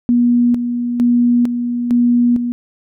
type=tone with tremolo; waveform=sine; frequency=241.1 Hz; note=B3; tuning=41 cents flat; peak=-9 dBFS; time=0.09-2.52 s; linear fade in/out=0 ms; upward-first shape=square; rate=1.1 Hz; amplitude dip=55%; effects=none